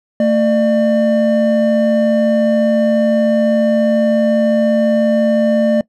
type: tone pair together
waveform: triangle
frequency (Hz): 224.4 / 599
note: A3 / D5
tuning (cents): +34 / +34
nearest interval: octave + perfect fourth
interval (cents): 1700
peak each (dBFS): -11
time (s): 0.2-5.81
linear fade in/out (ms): 2
effects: noise-tail reverb RT60 0.1 s tail -22 dB re dry